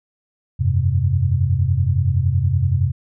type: chord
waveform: sine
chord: F suspended second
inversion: none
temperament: equal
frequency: 87.31 / 98 / 130.81 Hz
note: F2 / G2 / C3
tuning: 0 / 0 / 0 cents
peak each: -19 dBFS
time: 0.59-2.92 s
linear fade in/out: 20 ms
effects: none